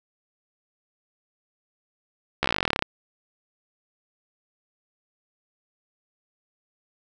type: slowing click train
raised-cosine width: 0.3 ms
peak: -5 dBFS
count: 19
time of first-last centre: 2.43-2.824 s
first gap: 14 ms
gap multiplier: 1.05
effects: none

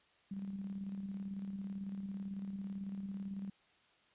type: tone with tremolo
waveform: sine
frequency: 196 Hz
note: G3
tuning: in tune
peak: -38 dBFS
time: 0.31-3.5 s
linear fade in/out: 5 ms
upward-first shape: square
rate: 18 Hz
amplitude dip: 40%
effects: white hiss -69 dBFS RMS until 4.14 s + resampled to 8000 Hz

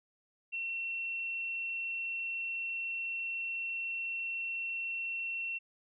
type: tone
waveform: sine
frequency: 2714 Hz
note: E7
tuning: 50 cents sharp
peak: -34 dBFS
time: 0.52-5.59 s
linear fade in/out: 20 ms
effects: none

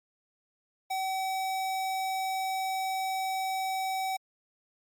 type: tone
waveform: square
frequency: 762 Hz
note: G5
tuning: 49 cents flat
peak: -30 dBFS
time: 0.9-4.17 s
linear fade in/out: 10 ms
effects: Opus 48 kbps

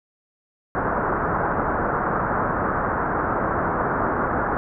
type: low-pass noise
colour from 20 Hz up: white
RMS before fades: -23 dBFS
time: 0.75-4.57 s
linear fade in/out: 0 ms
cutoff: 1500 Hz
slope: 48 dB/octave
effects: none

